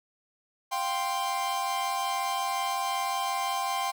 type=chord; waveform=45% pulse; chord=F suspended second; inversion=none; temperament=equal; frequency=698.5 / 784 / 1046.5 Hz; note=F5 / G5 / C6; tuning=0 / 0 / 0 cents; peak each=-36 / -31 / -31 dBFS; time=0.71-3.92 s; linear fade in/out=20 ms; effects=none